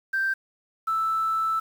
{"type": "tone pair in turn", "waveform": "sine", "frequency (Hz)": [1568, 1318.5], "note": ["G6", "E6"], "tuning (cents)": [0, 0], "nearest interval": "minor third", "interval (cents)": 300, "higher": "first", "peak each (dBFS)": -21, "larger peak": "neither", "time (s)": [[0.13, 0.34], [0.87, 1.6]], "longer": "second", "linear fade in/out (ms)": 10, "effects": ["tanh soft clip ceiling -18 dBFS", "8-bit"]}